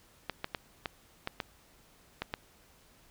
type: clicks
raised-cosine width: 0.3 ms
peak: -17 dBFS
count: 8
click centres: 0.297 / 0.444 / 0.548 / 0.858 / 1.274 / 1.402 / 2.22 / 2.339 s
effects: pink hiss -62 dBFS RMS until 3.1 s